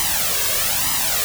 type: noise with flanger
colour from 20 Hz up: white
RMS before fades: -20 dBFS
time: 0-1.24 s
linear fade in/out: 0 ms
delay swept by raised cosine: 0.99 to 1.88 ms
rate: 1.1 Hz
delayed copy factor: +0.8
effects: none